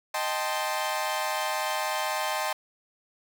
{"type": "chord", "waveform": "sawtooth", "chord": "A half-diminished seventh", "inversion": "second", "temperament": "equal", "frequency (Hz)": [622.3, 784, 880, 1046.5], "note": ["Eb5", "G5", "A5", "C6"], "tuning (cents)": [0, 0, 0, 0], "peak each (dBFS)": -29, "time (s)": [0.14, 2.53], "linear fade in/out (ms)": 5, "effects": []}